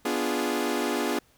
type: chord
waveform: sawtooth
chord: B diminished seventh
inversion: none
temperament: equal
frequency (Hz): 246.9 / 293.7 / 349.2 / 415.3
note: B3 / D4 / F4 / Ab4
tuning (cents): 0 / 0 / 0 / 0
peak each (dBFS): -27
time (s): 0.05-1.19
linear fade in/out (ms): 5
effects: pink hiss -62 dBFS RMS until 1.37 s